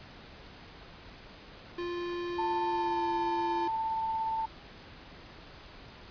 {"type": "tone with pitch glide", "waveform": "square", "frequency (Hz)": [349.2, 342.4], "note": ["F4", "F4"], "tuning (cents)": [0, -34], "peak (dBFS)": -34, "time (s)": [1.78, 3.68], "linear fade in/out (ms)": 5, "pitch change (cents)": -34, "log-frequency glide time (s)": [2.67, 3.06]}
{"type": "tone with tremolo", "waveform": "sine", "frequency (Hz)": 890, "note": "A5", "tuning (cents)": 20, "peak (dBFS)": -28, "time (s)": [2.38, 4.46], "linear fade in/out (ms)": 10, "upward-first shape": "triangle", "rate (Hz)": 17, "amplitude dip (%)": 25}
{"effects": ["pink hiss -50 dBFS RMS until 6.1 s", "resampled to 11025 Hz"]}